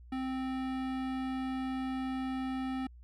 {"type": "tone with hard clipping", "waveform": "sine", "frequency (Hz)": 261.2, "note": "C4", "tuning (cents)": -3, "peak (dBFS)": -35, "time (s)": [0.12, 2.87], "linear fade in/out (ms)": 5, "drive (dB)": 18, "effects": ["added 60 Hz sine -50 dBFS peak until 3.03 s"]}